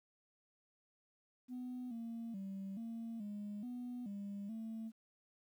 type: tone with pitch steps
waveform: sine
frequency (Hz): 249.8 / 230.1 / 194.4 / 228.6 / 206.4 / 245.6 / 201.1 / 223.3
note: B3 / A#3 / G3 / A#3 / G#3 / B3 / G3 / A3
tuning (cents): +20 / -22 / -14 / -34 / -10 / -9 / +44 / +26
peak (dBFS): -40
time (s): 1.48-4.92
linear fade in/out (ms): 50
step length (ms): 430
effects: tanh soft clip ceiling -40 dBFS + 12-bit